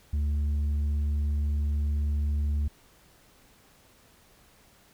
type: tone with tanh clipping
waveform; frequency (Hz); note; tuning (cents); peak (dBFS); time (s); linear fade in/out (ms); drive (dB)
sine; 73.42; D2; 0; -25; 0.13-2.68; 5; 4
effects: pink hiss -59 dBFS RMS until 4.93 s